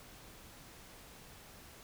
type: silence
effects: pink hiss -55 dBFS RMS until 1.83 s